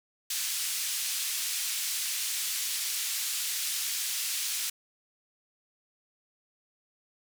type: band-pass noise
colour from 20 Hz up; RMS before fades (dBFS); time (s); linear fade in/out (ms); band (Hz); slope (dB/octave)
white; -32; 0.3-4.7; 5; 2500 to 11000; 12
effects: none